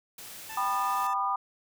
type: noise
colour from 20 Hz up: white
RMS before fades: -44 dBFS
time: 0.18-1.07 s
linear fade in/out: 2 ms
type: tone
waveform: 20% pulse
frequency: 882 Hz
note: A5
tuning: 4 cents sharp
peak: -35 dBFS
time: 0.49-1.14 s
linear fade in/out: 10 ms
type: chord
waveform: sine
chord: G augmented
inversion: none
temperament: equal with one note detuned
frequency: 784 / 987.8 / 1217.5 Hz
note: G5 / B5 / D#6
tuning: 0 / 0 / -38 cents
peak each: -32 / -30 / -29 dBFS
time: 0.57-1.36 s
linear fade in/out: 5 ms
effects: none